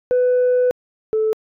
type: tone pair in turn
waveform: sine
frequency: 498.5 / 436.3 Hz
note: B4 / A4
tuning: +16 / -15 cents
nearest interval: major second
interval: 231 cents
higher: first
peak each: -11 / -14 dBFS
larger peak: first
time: 0.11-0.71 / 1.13-1.33 s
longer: first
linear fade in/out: 0 ms
effects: tanh soft clip ceiling -11 dBFS